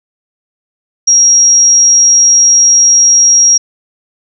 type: tone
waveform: sine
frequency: 5640 Hz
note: F8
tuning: 16 cents sharp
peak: -3 dBFS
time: 1.07-3.58 s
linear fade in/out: 10 ms
effects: none